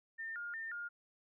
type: tone with vibrato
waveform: sine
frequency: 1600 Hz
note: G6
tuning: 35 cents sharp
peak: -40 dBFS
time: 0.18-0.89 s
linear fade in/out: 20 ms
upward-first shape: square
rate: 2.8 Hz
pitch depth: 210 cents each way
effects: none